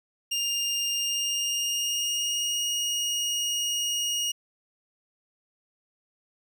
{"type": "tone with pitch glide", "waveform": "25% pulse", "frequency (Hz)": [2808, 2870], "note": ["F7", "F7"], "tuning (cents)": [9, 47], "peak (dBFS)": -22, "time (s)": [0.31, 4.32], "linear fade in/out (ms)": 10, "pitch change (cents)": 38, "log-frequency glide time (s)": [0.93, 2.67], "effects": []}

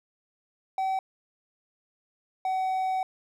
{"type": "tone pair in turn", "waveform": "triangle", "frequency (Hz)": [764, 753.9], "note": ["G5", "F#5"], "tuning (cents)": [-45, 32], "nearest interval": "unison", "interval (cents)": 23, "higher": "first", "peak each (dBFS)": -23, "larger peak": "neither", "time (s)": [[0.78, 0.99], [2.45, 3.03]], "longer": "second", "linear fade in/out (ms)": 2, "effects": []}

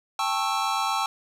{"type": "chord", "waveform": "square", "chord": "A dominant seventh", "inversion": "third", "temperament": "just", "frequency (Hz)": [792, 880, 1100, 1320], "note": ["G5", "A5", "C#6", "E6"], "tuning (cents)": [18, 0, -14, 2], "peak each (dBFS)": -30, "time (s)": [0.19, 1.06], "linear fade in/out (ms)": 2, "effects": ["low-pass 9000 Hz 12 dB/octave", "9-bit"]}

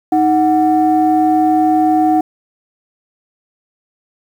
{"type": "tone pair together", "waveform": "sine", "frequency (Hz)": [312.6, 740], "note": ["D#4", "F#5"], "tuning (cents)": [8, 0], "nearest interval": "octave + minor third", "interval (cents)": 1492, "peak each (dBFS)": -11, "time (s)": [0.12, 2.21], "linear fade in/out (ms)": 5, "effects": ["tanh soft clip ceiling -3 dBFS", "7-bit"]}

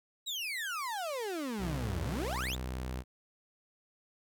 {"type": "exponential two-way sweep", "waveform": "35% pulse", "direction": "down then up", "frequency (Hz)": [3951, 78.8, 3951], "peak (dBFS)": -33, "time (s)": [0.26, 2.56], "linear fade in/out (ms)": 20, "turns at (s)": 2.01}
{"type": "tone", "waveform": "sawtooth", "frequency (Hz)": 63.5, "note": "B1", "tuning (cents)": 49, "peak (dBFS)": -32, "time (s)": [1.58, 3.04], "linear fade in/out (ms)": 50}
{"effects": []}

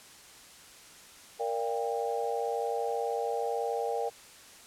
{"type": "chord", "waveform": "sine", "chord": "G minor seventh", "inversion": "first", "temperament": "equal with one note detuned", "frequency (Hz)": [466.2, 587.3, 698.5, 796.8], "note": ["Bb4", "D5", "F5", "G5"], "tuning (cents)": [0, 0, 0, 28], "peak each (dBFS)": [-32, -37, -37, -34], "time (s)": [1.39, 4.1], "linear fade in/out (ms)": 20, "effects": ["white hiss -52 dBFS RMS until 4.66 s", "low-pass 10000 Hz 12 dB/octave"]}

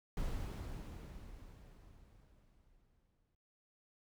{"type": "noise with exponential decay", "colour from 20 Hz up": "brown", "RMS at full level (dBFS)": -38, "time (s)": [0.17, 3.35], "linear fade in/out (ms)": 2, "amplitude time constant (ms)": 690, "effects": ["noise-tail reverb RT60 0.6 s tail -23 dB re dry"]}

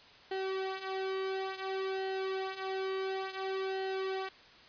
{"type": "tone with flanger", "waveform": "sawtooth", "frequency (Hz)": 382.4, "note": "G4", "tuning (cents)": -43, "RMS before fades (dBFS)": -36, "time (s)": [0.31, 4.29], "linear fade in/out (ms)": 5, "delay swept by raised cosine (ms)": [0.82, 3.82], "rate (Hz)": 0.57, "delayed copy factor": -0.7, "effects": ["white hiss -56 dBFS RMS until 4.68 s", "resampled to 11025 Hz"]}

